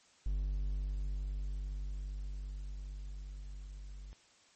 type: tone with level ramp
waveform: triangle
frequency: 48.77 Hz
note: G1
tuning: 8 cents flat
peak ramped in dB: -29 to -43 dBFS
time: 0.26-4.13 s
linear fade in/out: 0 ms
effects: white hiss -65 dBFS RMS until 4.55 s + MP3 32 kbps